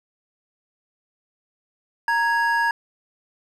triangle tone pair together, 929.4 / 1661.2 Hz, A#5 / G#6, -5 / 0 cents, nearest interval minor seventh, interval 1005 cents, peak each -19 dBFS, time 2.08-2.71 s, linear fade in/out 2 ms, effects none

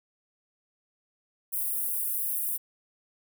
white high-pass noise, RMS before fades -30 dBFS, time 1.52-2.58 s, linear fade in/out 20 ms, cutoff 9500 Hz, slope 48 dB/octave, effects none

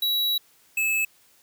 square tone pair in turn, 3900 / 2603 Hz, B7 / E7, -23 / -22 cents, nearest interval perfect fifth, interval 699 cents, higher first, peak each -22 dBFS, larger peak neither, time 0.02-0.38 / 0.77-1.05 s, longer first, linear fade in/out 5 ms, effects white hiss -59 dBFS RMS until 1.42 s + high-pass 60 Hz 12 dB/octave

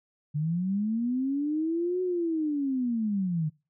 sine linear two-way sweep, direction up then down, 143.8 to 370 to 148.6 Hz, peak -25 dBFS, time 0.34-3.5 s, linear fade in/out 20 ms, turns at 2.02 s, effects noise-tail reverb RT60 0.3 s tail -23 dB re dry

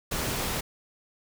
pink noise, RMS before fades -30 dBFS, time 0.11-0.61 s, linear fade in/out 10 ms, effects none

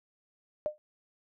sine tone with exponential decay, 605 Hz, D#5, 49 cents flat, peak -24 dBFS, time 0.66-0.78 s, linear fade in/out 0 ms, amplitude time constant 24 ms, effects none

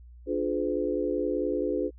sine chord, D diminished seventh, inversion none, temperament just, 293.7 / 352.4 / 422.9 / 507.5 Hz, D4 / F4 / Ab4 / Cb5, 0 / +16 / +31 / +47 cents, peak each -31 dBFS, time 0.26-1.91 s, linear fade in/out 50 ms, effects added 60 Hz sine -46 dBFS peak until 1.98 s

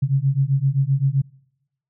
sine beating tone pair, 132.9 / 140.6 Hz, C3 / C#3, +27 / +25 cents, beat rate 7.7 Hz, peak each -19 dBFS, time 0.02-1.22 s, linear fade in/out 10 ms, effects noise-tail reverb RT60 0.9 s tail -26 dB re dry

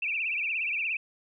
sine tone with vibrato, 2512 Hz, D#7, 16 cents sharp, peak -27 dBFS, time 0.02-0.97 s, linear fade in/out 5 ms, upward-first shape triangle, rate 17 Hz, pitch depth 170 cents each way, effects none

